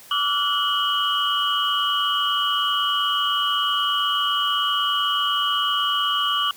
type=tone cluster; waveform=sine; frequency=1156 / 1349 / 1445 / 2937 / 3167 Hz; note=D6 / E6 / F#6 / F#7 / G7; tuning=-28 / +40 / -41 / -13 / +17 cents; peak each=-23 / -31 / -31 / -23 / -27 dBFS; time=0.11-6.51 s; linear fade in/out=2 ms; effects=white hiss -46 dBFS RMS until 6.56 s